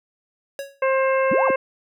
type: tone with exponential decay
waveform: square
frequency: 554.4 Hz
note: C#5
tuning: in tune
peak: -26 dBFS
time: 0.59-0.82 s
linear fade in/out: 1 ms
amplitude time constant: 48 ms
type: harmonic tone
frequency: 531 Hz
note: C5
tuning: 25 cents sharp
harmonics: 1 / 2 / 3 / 4 / 5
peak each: -18 / -24 / -28 / -30 / -32 dBFS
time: 0.82-1.56 s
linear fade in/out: 5 ms
type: linear two-way sweep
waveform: sine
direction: up then down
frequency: 140.9 to 1174.7 to 140.9 Hz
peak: -21 dBFS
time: 1.31-1.51 s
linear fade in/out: 5 ms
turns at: 1.46 s
effects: none